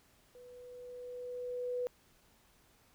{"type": "tone with level ramp", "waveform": "sine", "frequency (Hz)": 493.9, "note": "B4", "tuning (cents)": 0, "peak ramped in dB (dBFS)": [-52, -32], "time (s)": [0.35, 1.87], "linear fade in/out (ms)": 0, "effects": ["pink hiss -67 dBFS RMS until 2.94 s"]}